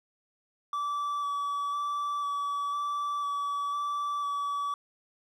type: tone with vibrato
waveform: triangle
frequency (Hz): 1152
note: D6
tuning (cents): -34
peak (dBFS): -27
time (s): 0.73-4.74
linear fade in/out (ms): 2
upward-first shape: square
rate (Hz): 1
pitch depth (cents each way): 11
effects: none